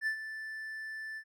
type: tone with ADSR envelope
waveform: triangle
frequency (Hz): 1760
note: A6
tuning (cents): 0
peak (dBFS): -26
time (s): 0.01-1.24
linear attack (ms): 57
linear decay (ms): 90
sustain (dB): -11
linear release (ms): 68
effects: none